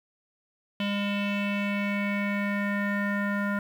square tone with low-pass filter sweep, 202.6 Hz, G#3, 43 cents flat, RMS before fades -28 dBFS, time 0.8-3.59 s, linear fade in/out 2 ms, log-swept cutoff 3000 to 1600 Hz, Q 5.3, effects 9-bit

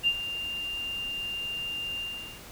sine tone with ADSR envelope, 2794 Hz, F7, in tune, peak -19 dBFS, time 0.03-2.42 s, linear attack 41 ms, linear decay 61 ms, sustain -12 dB, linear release 420 ms, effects pink hiss -46 dBFS RMS until 2.51 s

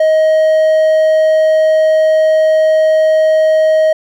triangle tone, 629 Hz, D#5, 19 cents sharp, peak -5 dBFS, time 0-3.93 s, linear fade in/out 5 ms, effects none

